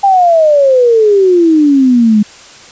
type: exponential sweep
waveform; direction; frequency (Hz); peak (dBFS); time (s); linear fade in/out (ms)
sine; down; 805 to 205.5; -4; 0.03-2.23; 10
effects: white hiss -35 dBFS RMS until 2.71 s + resampled to 16000 Hz